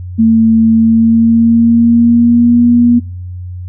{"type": "tone with pitch glide", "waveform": "sine", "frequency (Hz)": [224.5, 239.2], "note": ["A3", "A#3"], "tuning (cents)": [35, 45], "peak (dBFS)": -4, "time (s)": [0.18, 3], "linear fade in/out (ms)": 20, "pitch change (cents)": 110, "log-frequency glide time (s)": [0.73, 2.61], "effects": ["noise-tail reverb RT60 0.8 s tail -26 dB re dry", "added 90 Hz sine -21 dBFS peak until 3.68 s"]}